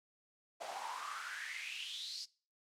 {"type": "noise with high-pass filter sweep", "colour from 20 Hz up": "pink", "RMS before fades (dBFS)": -44, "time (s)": [0.6, 2.26], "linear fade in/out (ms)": 20, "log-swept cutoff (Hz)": [640, 5000], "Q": 7.1, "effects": ["noise-tail reverb RT60 0.4 s tail -22 dB re dry", "low-pass 8000 Hz 12 dB/octave"]}